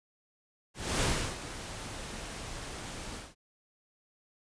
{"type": "noise with ADSR envelope", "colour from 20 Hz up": "pink", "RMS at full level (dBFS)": -28, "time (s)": [0.74, 3.35], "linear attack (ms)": 280, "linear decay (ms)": 340, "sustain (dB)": -13, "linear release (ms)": 200, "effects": ["resampled to 22050 Hz"]}